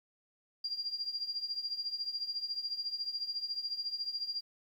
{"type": "tone with tremolo", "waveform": "sine", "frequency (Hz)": 4778, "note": "D8", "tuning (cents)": 29, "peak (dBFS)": -31, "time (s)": [0.64, 4.41], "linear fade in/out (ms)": 5, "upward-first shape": "triangle", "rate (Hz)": 14, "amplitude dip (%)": 85, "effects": ["11-bit"]}